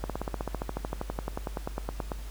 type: slowing click train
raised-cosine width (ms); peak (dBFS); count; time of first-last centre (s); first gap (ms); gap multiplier
1; -17; 26; 0.04-2.118; 57; 1.03
effects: added 50 Hz sine -36 dBFS peak until 2.3 s + pink hiss -50 dBFS RMS until 2.3 s